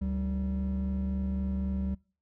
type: tone pair together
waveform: triangle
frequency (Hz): 72.07 / 192.4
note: D2 / G3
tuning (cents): -32 / -32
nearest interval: octave + perfect fourth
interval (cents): 1700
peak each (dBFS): -28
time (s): 0.01-1.95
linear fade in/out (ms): 10
effects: noise-tail reverb RT60 0.4 s tail -26 dB re dry + tanh soft clip ceiling -23 dBFS